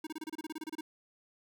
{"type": "tone bursts", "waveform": "square", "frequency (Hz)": 314.1, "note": "D#4", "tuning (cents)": 16, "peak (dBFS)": -38, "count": 14, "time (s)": [0.04, 0.81], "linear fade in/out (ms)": 5, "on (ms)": 29, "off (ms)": 28, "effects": []}